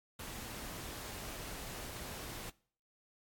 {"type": "noise", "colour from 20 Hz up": "pink", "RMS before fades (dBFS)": -45, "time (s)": [0.19, 2.5], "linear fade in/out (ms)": 5, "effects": ["noise-tail reverb RT60 0.5 s tail -23 dB re dry", "AAC 64 kbps"]}